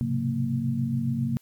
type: tone cluster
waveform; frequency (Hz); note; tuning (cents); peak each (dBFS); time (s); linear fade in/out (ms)
sine; 106 / 126.5 / 133.9 / 179.7 / 230.5; G#2 / B2 / C3 / F3 / A#3; +36 / +42 / +40 / +50 / -19; -36 / -33 / -27 / -36 / -27; 0.01-1.37; 0
effects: white hiss -62 dBFS RMS until 1.41 s + MP3 96 kbps